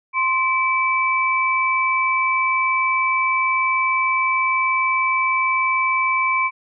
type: tone pair together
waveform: sine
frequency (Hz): 1046.5 / 2310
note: C6 / D7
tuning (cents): 0 / -29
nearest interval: octave + major second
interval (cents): 1371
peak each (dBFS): -19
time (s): 0.13-6.51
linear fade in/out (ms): 50
effects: none